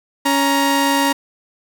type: tone pair together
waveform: sawtooth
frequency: 278.9 / 938 Hz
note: C#4 / A#5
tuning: +11 / +11 cents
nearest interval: octave + major sixth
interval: 2100 cents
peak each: -13 dBFS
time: 0.25-1.13 s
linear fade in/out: 10 ms
effects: none